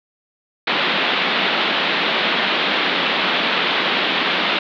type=band-pass noise; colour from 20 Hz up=white; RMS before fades=-19 dBFS; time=0.67-4.59 s; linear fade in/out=5 ms; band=170 to 3800 Hz; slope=48 dB/octave; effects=none